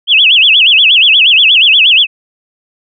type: tone with vibrato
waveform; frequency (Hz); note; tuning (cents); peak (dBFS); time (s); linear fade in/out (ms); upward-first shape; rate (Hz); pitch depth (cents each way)
sine; 2960; F#7; 0; -3; 0.07-2.07; 50; sine; 8.4; 270
effects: none